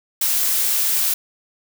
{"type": "noise", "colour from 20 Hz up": "blue", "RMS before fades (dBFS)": -19, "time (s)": [0.21, 1.14], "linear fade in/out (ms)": 5, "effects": []}